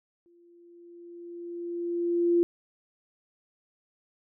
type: tone with exponential growth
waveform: sine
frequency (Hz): 344.9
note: F4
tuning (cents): -22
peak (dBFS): -18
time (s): 0.26-2.43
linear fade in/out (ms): 0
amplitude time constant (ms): 470
effects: none